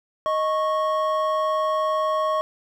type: tone pair together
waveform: triangle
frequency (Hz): 623.7 / 1101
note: D#5 / C#6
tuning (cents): +4 / -12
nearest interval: minor seventh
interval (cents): 984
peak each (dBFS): -21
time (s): 0.26-2.41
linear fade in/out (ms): 0
effects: none